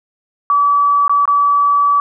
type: tone with dropouts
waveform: sine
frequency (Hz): 1148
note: D6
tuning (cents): -40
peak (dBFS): -9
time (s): 0.5-2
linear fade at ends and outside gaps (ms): 1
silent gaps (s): 1.08-1.095 / 1.255-1.277
effects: none